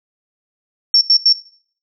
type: tone bursts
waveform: sine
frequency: 5450 Hz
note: F8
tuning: 43 cents flat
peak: -7 dBFS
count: 3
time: 0.94-1.327 s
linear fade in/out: 2 ms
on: 71 ms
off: 87 ms
effects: noise-tail reverb RT60 0.5 s tail -17 dB re dry